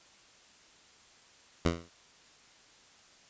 10% pulse tone with exponential decay, 84.5 Hz, E2, 43 cents sharp, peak -14 dBFS, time 1.65-1.89 s, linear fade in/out 5 ms, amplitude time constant 51 ms, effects white hiss -59 dBFS RMS until 3.29 s + resampled to 16000 Hz

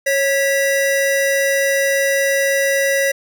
square tone pair together, 549.5 / 1957 Hz, C#5 / B6, -15 / -16 cents, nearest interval octave + minor seventh, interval 2199 cents, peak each -17 / -19 dBFS, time 0.06-3.12 s, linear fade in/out 10 ms, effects none

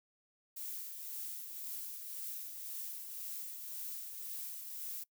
violet noise with tremolo, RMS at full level -42 dBFS, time 0.56-5.04 s, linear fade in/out 10 ms, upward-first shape triangle, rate 1.9 Hz, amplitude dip 45%, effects noise-tail reverb RT60 0.1 s tail -22 dB re dry

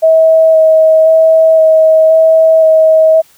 sine tone with vibrato, 640 Hz, D#5, 49 cents sharp, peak -3 dBFS, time 0.02-3.22 s, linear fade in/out 20 ms, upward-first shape square, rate 0.96 Hz, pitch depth 10 cents each way, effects white hiss -46 dBFS RMS until 3.37 s

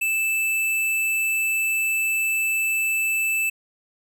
square tone, 2637 Hz, E7, in tune, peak -21 dBFS, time 0.01-3.5 s, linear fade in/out 10 ms, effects none

